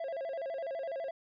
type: tone with vibrato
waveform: triangle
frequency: 600 Hz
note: D5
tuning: 37 cents sharp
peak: -33 dBFS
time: 0-1.11 s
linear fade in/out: 5 ms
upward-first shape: square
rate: 12 Hz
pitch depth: 180 cents each way
effects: resampled to 11025 Hz